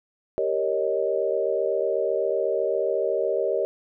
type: chord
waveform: sine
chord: Eb dominant seventh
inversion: first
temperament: equal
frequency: 392 / 466.2 / 554.4 / 622.3 Hz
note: G4 / Bb4 / Db5 / Eb5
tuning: 0 / 0 / 0 / 0 cents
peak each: -27 dBFS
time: 0.38-3.65 s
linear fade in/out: 0 ms
effects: none